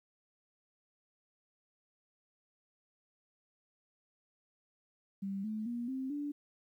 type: tone with pitch steps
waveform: sine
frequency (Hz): 196 / 216.2 / 238.5 / 263.1 / 290.3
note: G3 / A3 / A#3 / C4 / D4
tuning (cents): 0 / -30 / +40 / +10 / -20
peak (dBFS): -35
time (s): 5.22-6.32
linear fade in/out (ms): 10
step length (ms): 220
effects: 12-bit